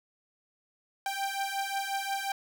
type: beating tone pair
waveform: sawtooth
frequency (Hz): 784 / 789.6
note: G5 / G5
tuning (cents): 0 / +12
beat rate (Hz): 5.6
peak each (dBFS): -30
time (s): 1.06-2.32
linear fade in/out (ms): 2
effects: none